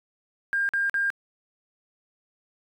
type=tone bursts; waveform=triangle; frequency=1604 Hz; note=G6; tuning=39 cents sharp; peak=-18 dBFS; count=3; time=0.53-1.102 s; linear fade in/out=0 ms; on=160 ms; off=46 ms; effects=tanh soft clip ceiling -20 dBFS